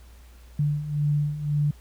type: beating tone pair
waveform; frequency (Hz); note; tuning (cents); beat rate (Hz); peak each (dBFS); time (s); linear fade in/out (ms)
sine; 145.9 / 147.8; D3 / D3; -11 / +11; 1.9; -28 / -23; 0.59-1.71; 5
effects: added 60 Hz sine -46 dBFS peak until 1.8 s + pink hiss -57 dBFS RMS until 1.8 s